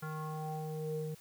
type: tone with low-pass filter sweep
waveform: square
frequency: 155.56 Hz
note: D#3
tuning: in tune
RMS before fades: -39 dBFS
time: 0.02-1.15 s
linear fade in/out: 10 ms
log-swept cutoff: 1400 to 370 Hz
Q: 4.6
effects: white hiss -59 dBFS RMS until 1.2 s